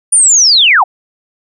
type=linear sweep; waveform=sine; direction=down; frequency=9570 to 659 Hz; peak=-4 dBFS; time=0.12-0.84 s; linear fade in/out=10 ms; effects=none